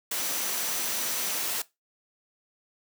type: tone in noise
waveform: sine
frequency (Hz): 5920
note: F#8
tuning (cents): 0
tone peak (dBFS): -38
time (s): 0.18-1.38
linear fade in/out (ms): 5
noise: white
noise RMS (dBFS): -30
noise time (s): 0.11-1.62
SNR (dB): -11
effects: noise-tail reverb RT60 0.2 s tail -19 dB re dry + high-pass 200 Hz 12 dB/octave